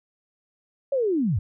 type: linear sweep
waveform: sine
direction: down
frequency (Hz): 570 to 77.78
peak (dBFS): -20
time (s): 0.92-1.39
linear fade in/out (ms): 5
effects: none